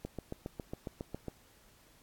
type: click train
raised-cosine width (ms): 2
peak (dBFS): -25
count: 10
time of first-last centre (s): 0.05-1.283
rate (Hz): 7.3
effects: pink hiss -63 dBFS RMS until 2.02 s + AAC 64 kbps